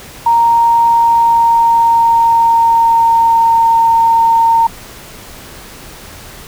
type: tone with pitch glide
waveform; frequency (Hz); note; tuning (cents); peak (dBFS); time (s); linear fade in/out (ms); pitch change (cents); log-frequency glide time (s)
sine; 930 to 915.6; A#5 to A#5; -4 to -31; -6; 0.26-4.67; 5; -27; 0.81-3.73
effects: pink hiss -33 dBFS RMS until 6.47 s